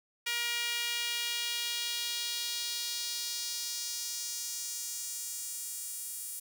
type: tone with high-pass filter sweep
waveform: sawtooth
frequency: 474.5 Hz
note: A#4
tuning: 31 cents sharp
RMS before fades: -36 dBFS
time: 0.26-6.4 s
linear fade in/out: 10 ms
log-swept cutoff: 2300 to 9500 Hz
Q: 1.7
effects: none